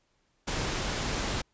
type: noise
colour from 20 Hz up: pink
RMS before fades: -31 dBFS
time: 0.47-1.42 s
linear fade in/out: 10 ms
effects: pink hiss -72 dBFS RMS until 1.53 s + resampled to 16000 Hz